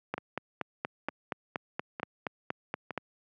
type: two click trains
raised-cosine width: 0.5 ms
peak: -21 / -16 dBFS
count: 4 / 13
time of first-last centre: 0.18-2.907 / 0.14-2.977 s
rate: 1.1 / 4.23 Hz
effects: high-pass 150 Hz 12 dB/octave